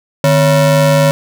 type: ring-modulated tone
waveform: square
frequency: 203.3 Hz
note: G#3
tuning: 37 cents flat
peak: -5 dBFS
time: 0.24-1.11 s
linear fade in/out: 0 ms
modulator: 355 Hz
effects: none